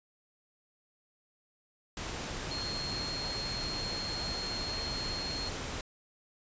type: tone in noise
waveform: sine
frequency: 4249 Hz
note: C8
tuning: 26 cents sharp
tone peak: -36 dBFS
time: 2.51-5.49 s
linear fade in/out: 2 ms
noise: pink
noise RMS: -38 dBFS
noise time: 1.97-5.81 s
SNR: -1 dB
effects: resampled to 16000 Hz